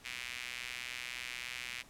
sawtooth tone with high-pass filter, 123.47 Hz, B2, in tune, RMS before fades -43 dBFS, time 0.04-1.83 s, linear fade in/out 20 ms, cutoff 2300 Hz, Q 2.8, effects pink hiss -59 dBFS RMS until 1.89 s + low-pass 12000 Hz 12 dB/octave

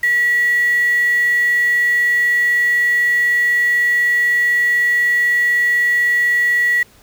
sine tone with quantisation, 1936 Hz, B6, 35 cents flat, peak -12 dBFS, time 0.03-6.83 s, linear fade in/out 5 ms, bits 5, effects pink hiss -49 dBFS RMS until 7.02 s

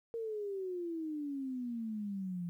sine exponential sweep, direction down, 465.4 to 170.5 Hz, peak -36 dBFS, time 0.14-2.49 s, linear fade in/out 0 ms, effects 12-bit

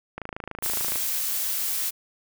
click train, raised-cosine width 0.5 ms, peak -18 dBFS, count 22, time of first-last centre 0.18-0.958 s, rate 27 Hz
blue noise, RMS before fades -27 dBFS, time 0.62-1.91 s, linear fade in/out 20 ms
effects none

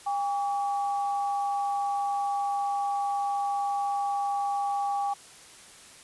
sine tone pair together, 805.4 / 1139 Hz, G5 / C#6, +47 / +47 cents, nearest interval tritone, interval 600 cents, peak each -26 / -35 dBFS, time 0.06-5.14 s, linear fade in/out 10 ms, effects white hiss -50 dBFS RMS until 6.03 s + resampled to 24000 Hz

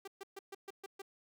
sawtooth tone bursts, 392 Hz, G4, in tune, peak -40 dBFS, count 7, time 0.05-1.019 s, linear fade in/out 5 ms, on 27 ms, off 130 ms, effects none

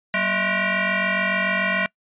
sine tone with frequency modulation, 236 Hz, A#3, 22 cents sharp, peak -19 dBFS, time 0.14-1.86 s, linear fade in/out 0 ms, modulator 425 Hz, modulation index 5.8, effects noise-tail reverb RT60 0.1 s tail -24 dB re dry + resampled to 8000 Hz

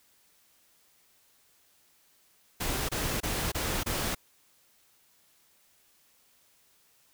pink noise bursts, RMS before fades -31 dBFS, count 5, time 2.6-4.15 s, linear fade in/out 10 ms, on 290 ms, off 25 ms, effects white hiss -65 dBFS RMS until 7.13 s

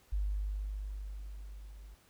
sine tone with level ramp, 50.4 Hz, G1, 49 cents sharp, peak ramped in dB -29 to -48 dBFS, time 0.12-1.95 s, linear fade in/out 10 ms, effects pink hiss -65 dBFS RMS until 2.09 s

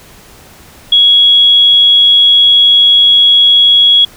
sine tone, 3333 Hz, G#7, 5 cents sharp, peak -3 dBFS, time 0.92-4.05 s, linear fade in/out 5 ms, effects pink hiss -38 dBFS RMS until 4.16 s

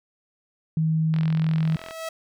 sine tone, 159.1 Hz, D#3, 39 cents sharp, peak -19 dBFS, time 0.77-1.76 s, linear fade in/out 2 ms
click train, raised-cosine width 0.3 ms, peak -20 dBFS, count 34, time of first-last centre 1.14-1.909 s, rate 42.9 Hz
sawtooth tone with exponential growth, 649 Hz, E5, 27 cents flat, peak -24 dBFS, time 1.4-2.09 s, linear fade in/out 5 ms, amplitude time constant 150 ms
effects none

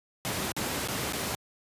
pink noise with dropouts, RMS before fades -31 dBFS, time 0.25-1.35 s, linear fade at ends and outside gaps 0 ms, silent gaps 0.519-0.565 / 0.875-0.885 / 1.124-1.133 s, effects high-pass 100 Hz 12 dB/octave + resampled to 32000 Hz

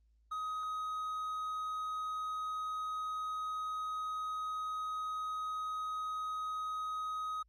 triangle tone, 1259 Hz, D#6, 20 cents sharp, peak -34 dBFS, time 0.31-7.43 s, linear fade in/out 10 ms, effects added 55 Hz sine -66 dBFS peak until 7.48 s + Opus 24 kbps

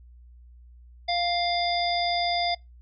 harmonic tone with a mistuned harmonic, 698.5 Hz, F5, in tune, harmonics 1 / 3 / 5 / 7, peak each -25 / -32 / -31 / -31 dBFS, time 1.08-2.55 s, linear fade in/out 10 ms, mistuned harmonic 5, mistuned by +31 cents, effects noise-tail reverb RT60 0.2 s tail -24 dB re dry + added 60 Hz sine -47 dBFS peak until 2.81 s

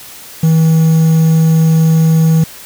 triangle tone with quantisation, 161 Hz, E3, 41 cents flat, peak -4 dBFS, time 0.43-2.44 s, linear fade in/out 5 ms, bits 5, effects white hiss -33 dBFS RMS until 2.65 s

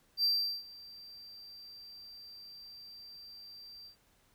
triangle tone with ADSR envelope, 4699 Hz, D8, in tune, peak -24 dBFS, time 0.17-3.96 s, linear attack 68 ms, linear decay 390 ms, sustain -23 dB, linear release 100 ms, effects pink hiss -69 dBFS RMS until 4.34 s

